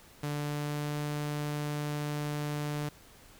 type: tone with pitch glide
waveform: sawtooth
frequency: 146.83 to 147.94 Hz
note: D3 to D3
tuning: 0 to +13 cents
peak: -28 dBFS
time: 0.23-2.89 s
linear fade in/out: 5 ms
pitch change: +13 cents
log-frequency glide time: 0.38-0.99 s
effects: pink hiss -56 dBFS RMS until 3.39 s